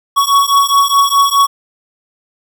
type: beating tone pair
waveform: square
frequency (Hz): 1116 / 1120.8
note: C#6 / C#6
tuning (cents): +11 / +19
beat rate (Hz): 4.8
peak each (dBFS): -12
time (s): 0.16-1.47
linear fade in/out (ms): 20
effects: none